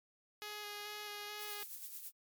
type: tone with vibrato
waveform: 5% pulse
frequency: 416.2 Hz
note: G#4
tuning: 4 cents sharp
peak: -32 dBFS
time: 0.42-1.63 s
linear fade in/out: 0 ms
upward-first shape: square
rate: 2.3 Hz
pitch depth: 11 cents each way
type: noise with tremolo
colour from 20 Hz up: violet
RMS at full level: -45 dBFS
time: 1.38-2.12 s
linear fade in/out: 50 ms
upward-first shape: sine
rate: 9.1 Hz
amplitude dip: 50%
effects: MP3 96 kbps